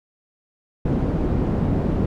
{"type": "low-pass noise", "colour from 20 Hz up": "white", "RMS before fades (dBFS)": -21, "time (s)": [0.85, 2.06], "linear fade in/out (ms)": 5, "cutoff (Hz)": 250, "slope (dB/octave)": 12, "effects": []}